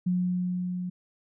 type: tone with level ramp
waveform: sine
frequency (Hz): 180.3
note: F#3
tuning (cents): -45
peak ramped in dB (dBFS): -22 to -30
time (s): 0.06-0.9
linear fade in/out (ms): 10
effects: none